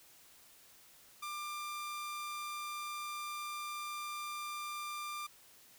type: tone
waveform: sawtooth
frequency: 1191 Hz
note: D6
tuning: 24 cents sharp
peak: -36 dBFS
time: 1.22-5.27 s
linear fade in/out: 10 ms
effects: white hiss -61 dBFS RMS until 5.78 s